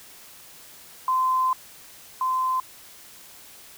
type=tone pair in turn; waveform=sine; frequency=1032 / 1032 Hz; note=C6 / C6; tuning=-24 / -24 cents; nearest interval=unison; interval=0 cents; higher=neither; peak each=-19 / -21 dBFS; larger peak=first; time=1.08-1.53 / 2.21-2.6 s; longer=first; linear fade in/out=2 ms; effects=white hiss -47 dBFS RMS until 3.77 s